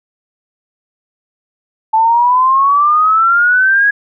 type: exponential sweep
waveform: sine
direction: up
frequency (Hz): 874 to 1672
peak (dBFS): -7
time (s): 1.93-3.91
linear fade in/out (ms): 10
effects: none